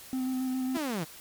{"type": "tone with vibrato", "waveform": "triangle", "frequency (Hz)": 258.2, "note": "C4", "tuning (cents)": -23, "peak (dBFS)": -26, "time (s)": [0.13, 0.77], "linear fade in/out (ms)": 0, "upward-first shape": "square", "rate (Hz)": 7.3, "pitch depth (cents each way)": 13}
{"type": "linear sweep", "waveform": "sawtooth", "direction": "down", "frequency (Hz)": [350, 145.6], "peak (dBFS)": -26, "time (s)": [0.74, 1.05], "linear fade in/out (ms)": 20}
{"effects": ["white hiss -48 dBFS RMS until 1.2 s", "MP3 96 kbps"]}